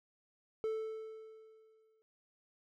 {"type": "tone with exponential decay", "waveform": "triangle", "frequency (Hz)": 440, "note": "A4", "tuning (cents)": 0, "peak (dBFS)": -30, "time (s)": [0.64, 2.02], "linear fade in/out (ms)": 0, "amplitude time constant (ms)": 300, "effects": []}